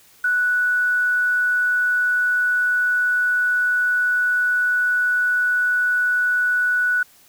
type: tone with quantisation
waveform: sine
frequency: 1477 Hz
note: F#6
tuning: 3 cents flat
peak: -16 dBFS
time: 0.24-7.03 s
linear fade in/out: 5 ms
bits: 7
effects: white hiss -52 dBFS RMS until 7.28 s